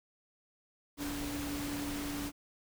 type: tone in noise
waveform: sine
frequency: 288.3 Hz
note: D4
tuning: 32 cents flat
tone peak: -37 dBFS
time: 0.97-2.32 s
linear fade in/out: 50 ms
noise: pink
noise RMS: -41 dBFS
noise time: 0.97-2.32 s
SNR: +1 dB
effects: none